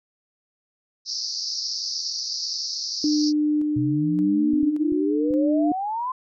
white band-pass noise, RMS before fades -29 dBFS, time 1.05-3.33 s, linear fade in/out 50 ms, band 4400 to 5700 Hz, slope 96 dB/octave
sine tone with tremolo, 300 Hz, D4, 37 cents sharp, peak -18 dBFS, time 3.04-5.72 s, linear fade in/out 2 ms, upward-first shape square, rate 0.87 Hz, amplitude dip 25%
sine exponential sweep, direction up, 121.4 to 1046.5 Hz, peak -24 dBFS, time 3.76-6.12 s, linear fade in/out 5 ms
clicks, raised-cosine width 5 ms, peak -28 dBFS, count 5, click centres 3.771 / 4.535 / 4.63 / 4.922 / 5.308 s
effects none

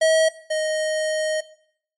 square tone pair in turn, 640 / 622.9 Hz, D#5 / D#5, +49 / +2 cents, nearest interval unison, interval 47 cents, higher first, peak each -15 / -21 dBFS, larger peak first, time 0.01-0.29 / 0.5-1.41 s, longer second, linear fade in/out 10 ms, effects noise-tail reverb RT60 0.6 s tail -17 dB re dry + MP3 48 kbps

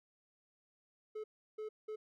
triangle tone bursts at uneven times, 430.6 Hz, A4, 37 cents flat, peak -38 dBFS, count 3, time 1.15-1.24 / 1.58-1.69 / 1.88-1.96 s, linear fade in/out 10 ms, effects none

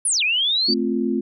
sine linear two-way sweep, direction down then up, 10500 to 2349 to 4683 Hz, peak -17 dBFS, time 0.05-0.74 s, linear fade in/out 5 ms, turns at 0.23 s
sine chord, F major, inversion first, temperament equal, 220 / 261.6 / 349.2 Hz, A3 / C4 / F4, 0 / 0 / 0 cents, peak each -23 / -23 / -24 dBFS, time 0.68-1.21 s, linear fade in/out 10 ms
effects none

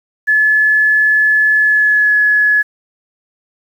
sine tone with pitch glide, 1719 to 1698.3 Hz, A6 to G#6, -41 to +38 cents, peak -8 dBFS, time 0.27-2.63 s, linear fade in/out 20 ms, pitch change -21 cents, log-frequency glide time 1.54-2.14 s, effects 7-bit

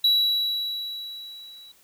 triangle tone with level ramp, 3912 Hz, B7, 17 cents flat, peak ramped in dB -14 to -43 dBFS, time 0.04-1.72 s, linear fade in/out 5 ms, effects white hiss -58 dBFS RMS until 1.83 s

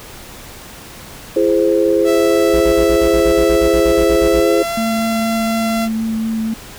sine chord, E augmented, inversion none, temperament equal with one note detuned, 336.4 / 415.3 / 523.3 Hz, E4 / G#4 / B#4, +35 / 0 / 0 cents, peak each -15 dBFS, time 1.36-4.63 s, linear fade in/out 5 ms
sawtooth tone with pitch glide, 659.3 to 680.6 Hz, E5 to F5, 0 to -45 cents, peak -15 dBFS, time 2.04-5.89 s, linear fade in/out 50 ms, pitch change +55 cents, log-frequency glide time 4.29-4.73 s
square tone bursts, 58.27 Hz, A#1, in tune, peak -20 dBFS, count 16, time 2.53-4.405 s, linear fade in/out 10 ms, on 75 ms, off 45 ms
sine tone with vibrato, 222.7 Hz, A3, 21 cents sharp, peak -16 dBFS, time 4.77-6.54 s, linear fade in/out 5 ms, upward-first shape sine, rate 4.1 Hz, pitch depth 12 cents each way
effects pink hiss -35 dBFS RMS until 6.78 s

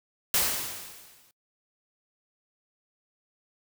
white noise with exponential decay, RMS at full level -22 dBFS, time 0.34-1.31 s, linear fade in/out 2 ms, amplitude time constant 210 ms, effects noise-tail reverb RT60 0.1 s tail -23 dB re dry

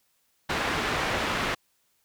white low-pass noise, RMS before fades -28 dBFS, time 0.49-1.55 s, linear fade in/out 10 ms, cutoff 2100 Hz, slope 12 dB/octave, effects white hiss -70 dBFS RMS until 2.04 s

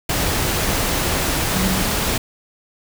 sine tone in noise, 187.1 Hz, F#3, 20 cents sharp, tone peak -21 dBFS, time 1.54-1.83 s, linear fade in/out 5 ms, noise pink, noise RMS -20 dBFS, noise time 0.09-2.18 s, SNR -4 dB, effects none

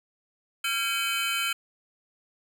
square tone cluster, 1377 / 1614 / 2268 / 2535 / 3065 Hz, F6 / G#6 / C#7 / D#7 / G7, -25 / -50 / +39 / +32 / -40 cents, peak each -32 / -38 / -36 / -32 / -31 dBFS, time 0.64-1.53 s, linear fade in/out 5 ms, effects none

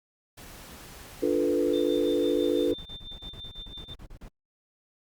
pink noise, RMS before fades -46 dBFS, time 0.37-2.72 s, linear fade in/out 10 ms
sine chord, B half-diminished seventh, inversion first, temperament equal, 293.7 / 349.2 / 440 / 493.9 Hz, D4 / F4 / A4 / B4, 0 / 0 / 0 / 0 cents, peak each -28 dBFS, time 1.22-2.74 s, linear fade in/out 10 ms
sine tone with tremolo, 3578 Hz, A7, 28 cents sharp, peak -38 dBFS, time 1.73-3.94 s, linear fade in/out 5 ms, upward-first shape sine, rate 6 Hz, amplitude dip 70%
brown noise bursts, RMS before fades -43 dBFS, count 15, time 2.67-4.285 s, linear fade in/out 5 ms, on 75 ms, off 35 ms
effects Opus 48 kbps

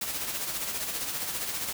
white noise with tremolo, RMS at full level -31 dBFS, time 0.01-1.73 s, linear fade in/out 5 ms, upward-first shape sine, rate 15 Hz, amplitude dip 45%, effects none

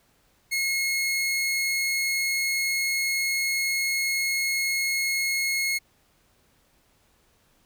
sawtooth tone, 2166 Hz, C#7, 41 cents flat, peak -20 dBFS, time 0.51-5.79 s, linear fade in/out 20 ms, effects pink hiss -64 dBFS RMS until 7.65 s

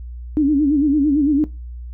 sine tone with vibrato, 290.7 Hz, D4, 18 cents flat, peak -12 dBFS, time 0.37-1.44 s, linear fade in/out 0 ms, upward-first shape sine, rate 8.9 Hz, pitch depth 110 cents each way, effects noise-tail reverb RT60 0.2 s tail -17 dB re dry + added 60 Hz sine -29 dBFS peak until 1.93 s

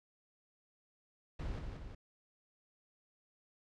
brown noise with echo, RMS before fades -40 dBFS, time 1.39-1.59 s, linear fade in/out 5 ms, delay 180 ms, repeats 2, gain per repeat -4 dB, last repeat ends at 1.95 s, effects low-pass 5000 Hz 12 dB/octave

